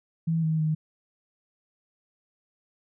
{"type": "tone with pitch steps", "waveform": "sine", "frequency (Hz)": [163.5, 158.6, 155.8], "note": ["E3", "D#3", "D#3"], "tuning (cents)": [-14, 33, 3], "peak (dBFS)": -22, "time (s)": [0.27, 0.75], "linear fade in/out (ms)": 10, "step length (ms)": 160, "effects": []}